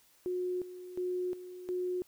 sine tone with tremolo, 362.5 Hz, F#4, 35 cents flat, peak -31 dBFS, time 0.26-2.02 s, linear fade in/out 0 ms, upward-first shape square, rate 1.4 Hz, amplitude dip 75%, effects white hiss -65 dBFS RMS until 2.07 s

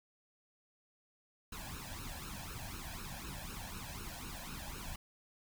pink noise with flanger, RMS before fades -45 dBFS, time 1.52-4.96 s, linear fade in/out 5 ms, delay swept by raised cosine 0.73 to 1.25 ms, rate 4 Hz, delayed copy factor +0.85, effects none

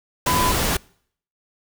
sine tone in noise, 1002 Hz, B5, 25 cents sharp, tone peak -20 dBFS, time 0.27-0.52 s, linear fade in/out 5 ms, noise pink, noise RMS -21 dBFS, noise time 0.26-0.77 s, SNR -2 dB, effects noise-tail reverb RT60 0.6 s tail -25 dB re dry

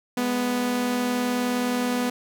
sawtooth tone pair together, 207.6 / 246.9 Hz, G#3 / B3, 0 / 0 cents, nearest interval minor third, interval 300 cents, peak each -28 / -19 dBFS, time 0.17-2.1 s, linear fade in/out 5 ms, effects none

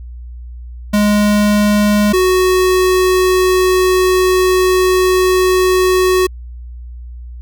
square tone pair in turn, 207.7 / 370.1 Hz, G#3 / F#4, 0 / 0 cents, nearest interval minor seventh, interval 1000 cents, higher second, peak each -10 dBFS, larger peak neither, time 0.93-2.13 / 2.13-6.27 s, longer second, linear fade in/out 10 ms, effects added 60 Hz sine -27 dBFS peak until 7.41 s

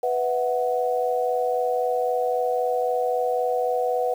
sine chord, B suspended fourth, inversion none, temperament equal with one note detuned, 493.9 / 656.2 / 740 Hz, B4 / E5 / F#5, 0 / -8 / 0 cents, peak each -23 / -29 / -25 dBFS, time 0.03-4.14 s, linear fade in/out 5 ms, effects 8-bit

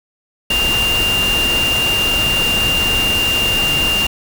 sine tone in noise, 2794 Hz, F7, in tune, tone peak -14 dBFS, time 0.5-4.07 s, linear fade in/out 5 ms, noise pink, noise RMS -21 dBFS, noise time 0.5-4.07 s, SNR +4 dB, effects none

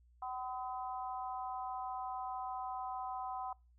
harmonic tone, 253.6 Hz, B3, 46 cents sharp, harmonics 3 / 4 / 5, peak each -41 / -43 / -48 dBFS, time 0.22-3.53 s, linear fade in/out 5 ms, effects noise-tail reverb RT60 0.3 s tail -26 dB re dry + added 60 Hz sine -63 dBFS peak until 3.78 s

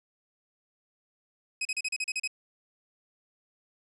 sawtooth tone bursts, 2534 Hz, D#7, 31 cents sharp, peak -25 dBFS, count 9, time 1.61-2.276 s, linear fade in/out 5 ms, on 42 ms, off 36 ms, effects resampled to 24000 Hz

